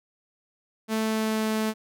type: tone with pitch glide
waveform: sawtooth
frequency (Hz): 220 to 218.1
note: A3 to A3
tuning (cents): 0 to -15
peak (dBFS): -20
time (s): 0.88-1.74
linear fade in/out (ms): 50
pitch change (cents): -15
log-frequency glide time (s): 0.98-1.47
effects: none